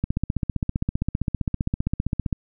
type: click train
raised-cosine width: 5 ms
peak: -10 dBFS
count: 36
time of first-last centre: 0.04-2.328 s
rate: 15.3 Hz
effects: none